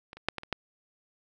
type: clicks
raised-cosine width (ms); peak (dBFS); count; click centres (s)
0.3; -27 / -30 / -9 / -18 / -27 / -13; 6; 0.131 / 0.17 / 0.286 / 0.383 / 0.434 / 0.527
effects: none